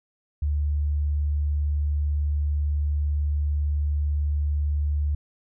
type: tone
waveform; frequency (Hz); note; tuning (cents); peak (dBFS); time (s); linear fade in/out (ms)
sine; 73.5; D2; +2; -21; 0.42-5.15; 5
effects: none